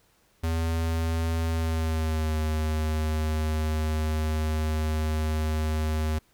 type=tone with pitch glide; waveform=square; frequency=81.9 to 77.89 Hz; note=E2 to D#2; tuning=-11 to +2 cents; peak=-25 dBFS; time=0.43-6.19 s; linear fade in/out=10 ms; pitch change=-87 cents; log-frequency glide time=1.5-2.36 s; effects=pink hiss -64 dBFS RMS until 6.33 s